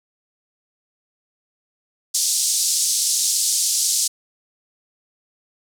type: band-pass noise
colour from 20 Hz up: white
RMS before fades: -20 dBFS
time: 2.14-4.08 s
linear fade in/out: 10 ms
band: 4600 to 9200 Hz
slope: 24 dB/octave
effects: none